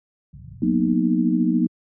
pink low-pass noise, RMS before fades -34 dBFS, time 0.33-0.94 s, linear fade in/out 10 ms, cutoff 160 Hz, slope 48 dB/octave
sine chord, B major seventh, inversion second, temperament equal with one note detuned, 182.24 / 233.1 / 246.9 / 311.1 Hz, F#3 / A#3 / B3 / D#4, -26 / 0 / 0 / 0 cents, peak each -22 dBFS, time 0.62-1.67 s, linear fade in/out 5 ms
effects high-pass 100 Hz 12 dB/octave

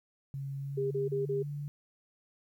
sine tone with pitch glide, 137.8 to 144.82 Hz, C#3 to D3, -10 to -24 cents, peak -35 dBFS, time 0.34-1.68 s, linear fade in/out 0 ms, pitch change +86 cents, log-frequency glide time 0.56-1.25 s
sine tone bursts, 403 Hz, G4, 48 cents sharp, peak -29 dBFS, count 4, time 0.77-1.429 s, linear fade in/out 10 ms, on 140 ms, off 33 ms
effects 11-bit

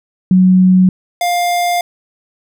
sine / square tone pair in turn, 185 / 702.9 Hz, F#3 / F5, 0 / +11 cents, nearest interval octave + major seventh, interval 2311 cents, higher second, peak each -5 / -13 dBFS, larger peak first, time 0.31-0.89 / 1.21-1.81 s, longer second, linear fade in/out 2 ms, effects none

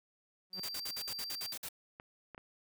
sawtooth tone with exponential growth, 185 Hz, F#3, in tune, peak -38 dBFS, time 0.5-0.6 s, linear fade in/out 2 ms, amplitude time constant 21 ms
triangle tone, 4699 Hz, D8, in tune, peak -39 dBFS, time 0.53-1.53 s, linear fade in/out 2 ms
white noise bursts, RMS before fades -42 dBFS, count 10, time 0.63-1.688 s, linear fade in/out 5 ms, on 59 ms, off 52 ms
clicks, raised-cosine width 0.5 ms, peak -33 dBFS, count 3, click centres 1.999 / 2.347 / 2.379 s
effects none

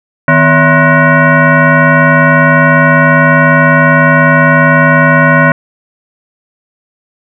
sine tone with frequency modulation, 659.3 Hz, E5, in tune, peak -3 dBFS, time 0.28-5.52 s, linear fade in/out 2 ms, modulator 408 Hz, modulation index 3, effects none

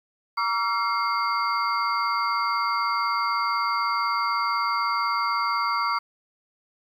sine tone cluster, 942 / 1148 / 1364 / 2136 / 4646 Hz, A#5 / D6 / F6 / C7 / D8, +18 / -40 / -41 / +35 / -20 cents, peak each -29 / -25 / -28 / -32 / -34 dBFS, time 0.37-5.99 s, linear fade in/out 10 ms, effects 9-bit

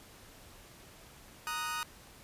sawtooth chord, D# minor, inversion second, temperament equal, 932.3 / 1244.5 / 1480 Hz, A#5 / D#6 / F#6, 0 / 0 / 0 cents, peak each -37 / -33 / -37 dBFS, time 1.47-1.83 s, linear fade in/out 0 ms, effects pink hiss -55 dBFS RMS until 2.23 s + resampled to 32000 Hz

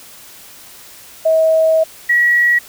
sine tone pair in turn, 641 / 1920.8 Hz, E5 / B6, -49 / -49 cents, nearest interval octave + perfect fifth, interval 1900 cents, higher second, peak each -9 dBFS, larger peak neither, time 1.25-1.84 / 2.09-2.59 s, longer first, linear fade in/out 10 ms, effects white hiss -39 dBFS RMS until 2.68 s

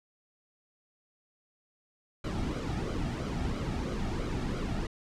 brown noise with flanger, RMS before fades -33 dBFS, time 2.24-4.87 s, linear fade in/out 5 ms, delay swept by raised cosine 1.1 to 2.01 ms, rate 3 Hz, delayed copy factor -0.6, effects low-pass 7000 Hz 12 dB/octave

